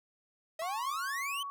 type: exponential sweep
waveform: 45% pulse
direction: up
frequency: 626 to 3136 Hz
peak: -35 dBFS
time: 0.59-1.43 s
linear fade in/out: 5 ms
type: tone with pitch glide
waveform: sine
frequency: 1100 to 1121.2 Hz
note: C#6 to C#6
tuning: -14 to +19 cents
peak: -37 dBFS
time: 0.62-1.5 s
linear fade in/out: 0 ms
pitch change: +33 cents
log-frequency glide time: 1.03-1.33 s
effects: none

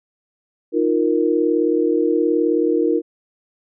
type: chord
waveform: sine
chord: Eb suspended second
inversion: none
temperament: just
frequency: 311.1 / 350 / 466.7 Hz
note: Eb4 / F4 / Bb4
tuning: 0 / +4 / +2 cents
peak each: -19 dBFS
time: 0.72-3.02 s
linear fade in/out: 50 ms
effects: none

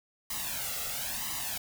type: noise with flanger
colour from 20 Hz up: white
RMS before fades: -35 dBFS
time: 0.3-1.58 s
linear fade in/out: 5 ms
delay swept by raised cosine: 1 to 1.52 ms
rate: 1 Hz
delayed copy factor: +0.75
effects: none

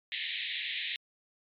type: band-pass noise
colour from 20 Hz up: white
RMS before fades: -36 dBFS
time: 0.12-0.96 s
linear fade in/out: 0 ms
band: 1800 to 3900 Hz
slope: 96 dB/octave
effects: MP3 96 kbps

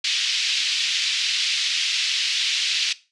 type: band-pass noise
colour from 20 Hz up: pink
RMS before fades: -23 dBFS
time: 0.04-2.93 s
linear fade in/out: 5 ms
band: 2600 to 5200 Hz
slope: 24 dB/octave
effects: noise-tail reverb RT60 0.3 s tail -18 dB re dry + resampled to 24000 Hz

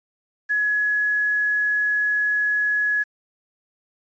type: tone with quantisation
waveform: sine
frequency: 1687 Hz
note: G#6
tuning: 27 cents sharp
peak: -18 dBFS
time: 0.49-3.04 s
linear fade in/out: 20 ms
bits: 8
effects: resampled to 16000 Hz

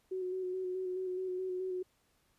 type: tone with vibrato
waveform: sine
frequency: 370 Hz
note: F#4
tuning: in tune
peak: -34 dBFS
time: 0.11-1.83 s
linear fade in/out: 10 ms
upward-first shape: square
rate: 4.7 Hz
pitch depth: 21 cents each way
effects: pink hiss -73 dBFS RMS until 2.38 s + resampled to 32000 Hz

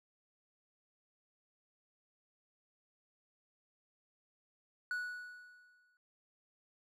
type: tone with exponential decay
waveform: triangle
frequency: 1471 Hz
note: F#6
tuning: 11 cents flat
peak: -32 dBFS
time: 4.91-5.97 s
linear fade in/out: 1 ms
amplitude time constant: 230 ms
effects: none

